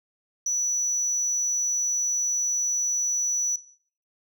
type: tone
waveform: sine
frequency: 5920 Hz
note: F#8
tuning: in tune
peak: -20 dBFS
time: 0.46-3.56 s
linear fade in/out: 5 ms
effects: noise-tail reverb RT60 0.5 s tail -19 dB re dry + tanh soft clip ceiling -22 dBFS